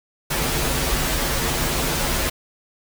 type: noise with comb filter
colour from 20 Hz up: pink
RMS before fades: -22 dBFS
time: 0.3-2.3 s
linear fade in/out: 10 ms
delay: 10 ms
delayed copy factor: -1
effects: none